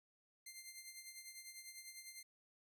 10% pulse tone with tremolo, 2093 Hz, C7, in tune, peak -40 dBFS, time 0.46-2.23 s, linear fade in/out 5 ms, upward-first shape triangle, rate 10 Hz, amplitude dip 70%, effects none

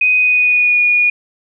sine tone with pitch glide, 2500 to 2447 Hz, D#7 to D#7, +8 to -29 cents, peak -9 dBFS, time 0.01-1.1 s, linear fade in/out 5 ms, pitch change -37 cents, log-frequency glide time 0.18-0.81 s, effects none

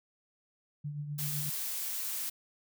sine tone with tremolo, 146.83 Hz, D3, in tune, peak -33 dBFS, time 0.84-1.5 s, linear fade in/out 10 ms, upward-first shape triangle, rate 7.9 Hz, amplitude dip 55%
blue noise, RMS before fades -36 dBFS, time 1.18-2.3 s, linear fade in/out 10 ms
effects none

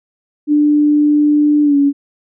sine tone with pitch glide, 296.3 to 282.4 Hz, D4 to C#4, +15 to +32 cents, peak -8 dBFS, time 0.47-1.93 s, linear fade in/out 50 ms, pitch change -83 cents, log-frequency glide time 1.63-1.76 s, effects none

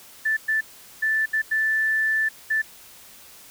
sine tone bursts at uneven times, 1760 Hz, A6, in tune, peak -19 dBFS, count 6, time 0.25-0.37 / 0.48-0.61 / 1.02-1.26 / 1.33-1.42 / 1.51-2.29 / 2.5-2.62 s, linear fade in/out 10 ms, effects white hiss -47 dBFS RMS until 3.5 s

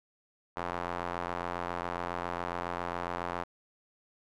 square tone with band-pass filter, 43.65 Hz, F1, in tune, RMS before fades -36 dBFS, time 0.56-3.44 s, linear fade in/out 10 ms, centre 1000 Hz, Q 1.4, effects none

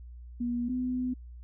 sine tone pair in turn, 240.6 / 252.1 Hz, B3 / B3, -45 / +36 cents, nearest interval minor second, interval 81 cents, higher second, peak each -28 dBFS, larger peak neither, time 0.4-0.69 / 0.69-1.14 s, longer second, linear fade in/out 10 ms, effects added 60 Hz sine -43 dBFS peak until 1.43 s

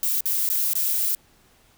violet noise with dropouts, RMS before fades -23 dBFS, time 0.03-1.15 s, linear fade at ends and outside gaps 1 ms, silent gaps 0.207-0.256 / 0.49-0.5 / 0.735-0.753 s, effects pink hiss -58 dBFS RMS until 1.77 s

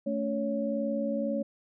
sine tone cluster, 220.4 / 282.4 / 559 Hz, A3 / C#4 / C#5, +3 / +32 / +14 cents, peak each -31 / -34 / -31 dBFS, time 0.06-1.43 s, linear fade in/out 10 ms, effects none

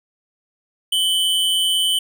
square tone pair together, 3000 / 3178 Hz, F#7 / G7, +23 / +23 cents, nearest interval minor second, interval 100 cents, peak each -18 / -22 dBFS, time 0.92-1.99 s, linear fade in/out 5 ms, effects none

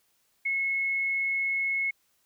sine tone, 2182 Hz, C#7, 28 cents flat, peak -25 dBFS, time 0.45-1.91 s, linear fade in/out 10 ms, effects white hiss -70 dBFS RMS until 2.25 s

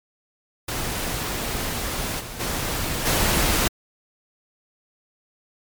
pink noise with level steps, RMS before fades -27 / -35 / -26 / -20 dBFS, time 0.68-3.68 s, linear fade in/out 5 ms, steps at 2.19 / 2.39 / 3.05 s, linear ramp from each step 20 ms, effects MP3 96 kbps

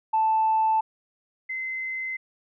sine tone pair in turn, 880 / 2059 Hz, A5 / C7, 0 / -28 cents, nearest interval octave + minor third, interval 1472 cents, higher second, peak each -18 / -28 dBFS, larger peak first, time 0.13-0.81 / 1.49-2.17 s, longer neither, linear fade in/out 10 ms, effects tanh soft clip ceiling -14 dBFS

